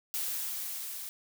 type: noise with level ramp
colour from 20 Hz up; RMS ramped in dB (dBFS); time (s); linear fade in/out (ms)
blue; -33 to -41; 0.14-1.09; 0
effects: none